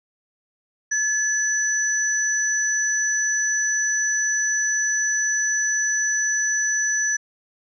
sine tone pair together, 1714 / 5962 Hz, A6 / F#8, -46 / +12 cents, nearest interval octave + minor seventh, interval 2158 cents, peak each -22 dBFS, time 0.91-7.17 s, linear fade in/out 10 ms, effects none

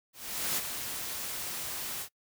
white noise with ADSR envelope, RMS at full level -30 dBFS, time 0.13-2.09 s, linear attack 440 ms, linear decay 35 ms, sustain -7 dB, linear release 78 ms, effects noise-tail reverb RT60 0.1 s tail -23 dB re dry

